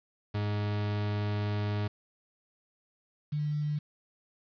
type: tone pair in turn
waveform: 40% pulse / sine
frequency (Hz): 103.83 / 148.96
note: G#2 / D3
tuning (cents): 0 / +25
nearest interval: tritone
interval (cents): 625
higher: second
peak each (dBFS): -28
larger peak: neither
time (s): 0.34-1.88 / 3.32-3.79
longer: first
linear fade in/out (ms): 10
effects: resampled to 11025 Hz + 9-bit